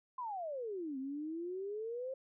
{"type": "exponential two-way sweep", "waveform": "sine", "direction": "down then up", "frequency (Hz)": [1046.5, 259.9, 537], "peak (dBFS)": -38, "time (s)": [0.18, 2.14], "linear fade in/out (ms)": 5, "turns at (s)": 0.98, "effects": []}